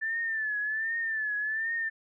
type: tone with vibrato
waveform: sine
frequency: 1760 Hz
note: A6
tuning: in tune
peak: -28 dBFS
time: 0.01-1.9 s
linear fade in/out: 20 ms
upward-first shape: triangle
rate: 1.3 Hz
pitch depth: 91 cents each way
effects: none